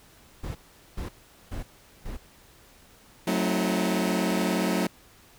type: noise bursts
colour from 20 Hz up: brown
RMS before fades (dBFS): -33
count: 4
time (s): 0.43-2.17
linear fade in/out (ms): 10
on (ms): 120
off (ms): 420
type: chord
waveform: sawtooth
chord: F# diminished seventh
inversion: none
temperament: just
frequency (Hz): 185 / 222 / 266.4 / 319.7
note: F#3 / A3 / C4 / Eb4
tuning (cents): 0 / +16 / +31 / +47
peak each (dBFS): -23 / -25 / -28 / -26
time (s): 3.27-4.87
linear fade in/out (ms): 5
effects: pink hiss -55 dBFS RMS until 5.38 s